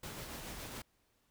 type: noise with tremolo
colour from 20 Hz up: pink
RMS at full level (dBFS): -44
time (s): 0.03-0.82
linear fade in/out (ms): 5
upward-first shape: triangle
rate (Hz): 7.1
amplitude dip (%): 35
effects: pink hiss -75 dBFS RMS until 1.3 s